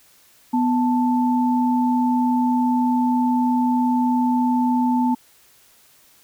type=tone pair together; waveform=sine; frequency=247.4 / 881.6 Hz; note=B3 / A5; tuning=+3 / +3 cents; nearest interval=octave + minor seventh; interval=2200 cents; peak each=-17 / -22 dBFS; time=0.53-5.15 s; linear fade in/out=10 ms; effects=white hiss -54 dBFS RMS until 6.23 s